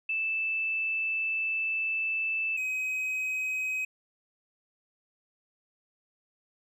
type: tone pair in turn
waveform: sine / triangle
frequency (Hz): 2637 / 2529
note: E7 / D#7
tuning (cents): 0 / +28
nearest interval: minor second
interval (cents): 72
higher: first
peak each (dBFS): -27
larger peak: neither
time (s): 0.09-2.57 / 2.57-3.85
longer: first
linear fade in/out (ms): 5
effects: none